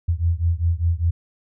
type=beating tone pair; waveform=sine; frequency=82.41 / 87.41 Hz; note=E2 / F2; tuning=0 / +2 cents; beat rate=5 Hz; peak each=-20 / -21 dBFS; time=0.08-1.11 s; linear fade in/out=10 ms; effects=none